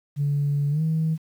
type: tone with pitch glide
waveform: sine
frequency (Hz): 143.7 to 159.45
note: D3 to D#3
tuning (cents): -37 to +43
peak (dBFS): -19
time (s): 0.16-1.18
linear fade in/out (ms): 50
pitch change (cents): +180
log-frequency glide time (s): 0.7-0.82
effects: tanh soft clip ceiling -16 dBFS + 9-bit